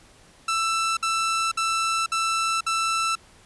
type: tone bursts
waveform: sawtooth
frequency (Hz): 1329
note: E6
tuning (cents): +14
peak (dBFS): -18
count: 5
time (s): 0.48-3.154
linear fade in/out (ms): 5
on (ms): 490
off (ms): 56
effects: pink hiss -53 dBFS RMS until 3.45 s + resampled to 24000 Hz